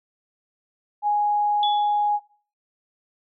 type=tone; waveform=sine; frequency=830 Hz; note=G#5; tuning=1 cent flat; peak=-18 dBFS; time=1.02-2.2 s; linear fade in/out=50 ms
type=tone with exponential decay; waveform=sine; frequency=3424 Hz; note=A7; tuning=48 cents flat; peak=-22 dBFS; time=1.63-2.09 s; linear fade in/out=1 ms; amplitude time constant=100 ms
effects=noise-tail reverb RT60 0.4 s tail -19 dB re dry